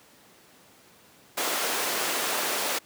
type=high-pass noise; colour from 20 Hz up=pink; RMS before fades=-28 dBFS; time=1.37-2.79 s; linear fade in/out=10 ms; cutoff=450 Hz; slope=12 dB/octave; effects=pink hiss -55 dBFS RMS until 2.85 s + high-pass 150 Hz 12 dB/octave